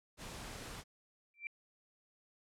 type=noise; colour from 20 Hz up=pink; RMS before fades=-47 dBFS; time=0.17-0.84 s; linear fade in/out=50 ms
type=tone with exponential growth; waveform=sine; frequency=2349 Hz; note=D7; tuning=in tune; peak=-35 dBFS; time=1.34-1.47 s; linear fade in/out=1 ms; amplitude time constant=27 ms
effects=low-pass 10000 Hz 12 dB/octave